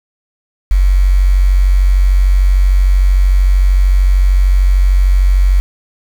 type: tone with quantisation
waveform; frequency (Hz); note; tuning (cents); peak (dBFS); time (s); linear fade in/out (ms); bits
sine; 46.61; F#1; +13; -6; 0.71-5.6; 0; 5
effects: none